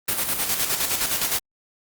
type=noise with tremolo; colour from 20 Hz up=white; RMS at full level=-22 dBFS; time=0.08-1.39 s; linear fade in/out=5 ms; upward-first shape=square; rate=9.7 Hz; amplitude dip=50%; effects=Opus 32 kbps